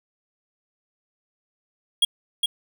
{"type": "tone with echo", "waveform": "square", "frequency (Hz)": 3296, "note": "G#7", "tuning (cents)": -14, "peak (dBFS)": -15, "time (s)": [2.02, 2.05], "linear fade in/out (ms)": 5, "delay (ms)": 410, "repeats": 1, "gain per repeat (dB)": -4, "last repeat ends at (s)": 2.46, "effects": []}